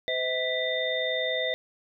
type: tone cluster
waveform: sine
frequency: 511 / 641 / 1978 / 3621 Hz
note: C5 / E5 / B6 / A7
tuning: -41 / -49 / +2 / +49 cents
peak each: -31 dBFS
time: 0.08-1.54 s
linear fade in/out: 0 ms
effects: none